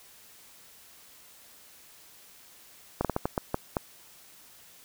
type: slowing click train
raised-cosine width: 1 ms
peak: -12 dBFS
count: 8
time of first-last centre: 3.01-3.768 s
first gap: 37 ms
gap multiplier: 1.35
effects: white hiss -54 dBFS RMS until 4.84 s